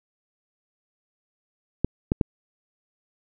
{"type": "clicks", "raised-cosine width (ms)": 3, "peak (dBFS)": -7, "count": 3, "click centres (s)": [1.846, 2.119, 2.212], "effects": []}